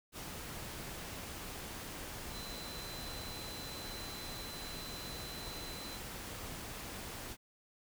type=tone in noise; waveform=sine; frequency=4036 Hz; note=B7; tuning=37 cents sharp; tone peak=-48 dBFS; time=2.31-6 s; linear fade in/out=50 ms; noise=pink; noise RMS=-45 dBFS; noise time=0.12-7.37 s; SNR=-6 dB; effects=none